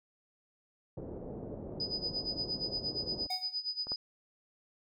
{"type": "low-pass noise", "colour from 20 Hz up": "white", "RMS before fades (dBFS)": -43, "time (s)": [0.97, 3.27], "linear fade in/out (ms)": 5, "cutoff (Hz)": 530, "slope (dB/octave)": 24}
{"type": "tone with tremolo", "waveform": "sine", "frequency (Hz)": 4978, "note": "D#8", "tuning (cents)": 0, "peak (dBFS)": -31, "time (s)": [1.8, 3.96], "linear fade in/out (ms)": 2, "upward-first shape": "sine", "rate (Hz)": 8.6, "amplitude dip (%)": 85}
{"type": "tone with exponential decay", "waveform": "square", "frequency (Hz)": 740, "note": "F#5", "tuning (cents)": 0, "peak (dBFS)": -35, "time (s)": [3.3, 3.57], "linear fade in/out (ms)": 5, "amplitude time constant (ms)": 58}
{"type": "clicks", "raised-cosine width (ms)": 1, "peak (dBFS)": [-33, -28], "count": 2, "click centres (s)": [3.87, 3.919]}
{"effects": []}